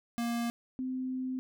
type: tone pair in turn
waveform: square / sine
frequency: 235.1 / 257.8 Hz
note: A#3 / C4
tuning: +15 / -26 cents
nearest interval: major second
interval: 159 cents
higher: second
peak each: -31 / -32 dBFS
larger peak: first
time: 0.18-0.5 / 0.79-1.39 s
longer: second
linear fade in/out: 0 ms
effects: none